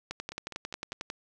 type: two click trains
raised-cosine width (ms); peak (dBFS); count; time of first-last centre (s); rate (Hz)
0.2; -24 / -18; 4 / 12; 0.32-0.929 / 0.11-1.101; 4.93 / 11.1
effects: none